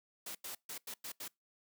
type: noise bursts at uneven times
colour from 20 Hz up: white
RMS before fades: -44 dBFS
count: 6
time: 0.26-0.35 / 0.44-0.55 / 0.69-0.78 / 0.87-0.94 / 1.04-1.12 / 1.2-1.28 s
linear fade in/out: 5 ms
effects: noise-tail reverb RT60 0.2 s tail -25 dB re dry + high-pass 150 Hz 12 dB/octave